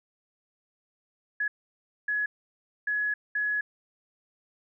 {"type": "tone bursts at uneven times", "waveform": "sine", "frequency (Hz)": 1688, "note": "G#6", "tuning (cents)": 28, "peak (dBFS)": -25, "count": 4, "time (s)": [[1.4, 1.48], [2.08, 2.26], [2.87, 3.14], [3.35, 3.61]], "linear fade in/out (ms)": 5, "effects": []}